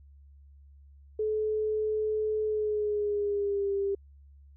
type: tone with pitch glide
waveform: sine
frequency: 430.3 to 396.9 Hz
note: A4 to G4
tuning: -39 to +22 cents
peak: -26 dBFS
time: 1.19-3.95 s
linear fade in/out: 5 ms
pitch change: -139 cents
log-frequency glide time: 2.45-3.73 s
effects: added 70 Hz sine -51 dBFS peak until 4.56 s